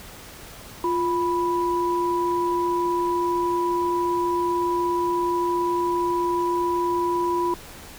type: tone pair together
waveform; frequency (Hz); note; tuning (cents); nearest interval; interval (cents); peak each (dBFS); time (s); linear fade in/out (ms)
sine; 349.2 / 986.7; F4 / B5; 0 / -2; octave + tritone; 1798; -23; 0.84-7.54; 2
effects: pink hiss -42 dBFS RMS until 7.98 s